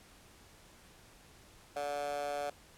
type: tone with high-pass filter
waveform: 15% pulse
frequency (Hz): 144.5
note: D3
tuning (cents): -28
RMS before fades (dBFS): -37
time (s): 1.76-2.5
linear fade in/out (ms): 5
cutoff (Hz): 660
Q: 5.7
effects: pink hiss -59 dBFS RMS until 2.77 s + low-pass 12000 Hz 12 dB/octave